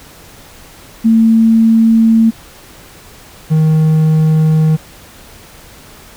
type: tone pair in turn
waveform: sine / triangle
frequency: 225.2 / 157 Hz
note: A3 / D#3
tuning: +40 / +16 cents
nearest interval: tritone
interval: 624 cents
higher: first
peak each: -5 dBFS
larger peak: neither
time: 1.04-2.31 / 3.5-4.77 s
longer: neither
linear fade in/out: 20 ms
effects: pink hiss -38 dBFS RMS until 6.16 s